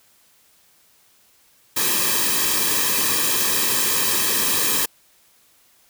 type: noise with comb filter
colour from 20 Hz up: white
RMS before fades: -20 dBFS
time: 1.76-4.86 s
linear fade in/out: 10 ms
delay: 1.4 ms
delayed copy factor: -0.8
effects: white hiss -57 dBFS RMS until 5.89 s